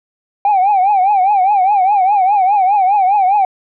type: tone with vibrato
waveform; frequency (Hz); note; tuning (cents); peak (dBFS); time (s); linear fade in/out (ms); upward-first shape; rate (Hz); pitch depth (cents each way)
sine; 784; G5; 0; -7; 0.45-3.45; 2; triangle; 4.9; 150
effects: tanh soft clip ceiling -6 dBFS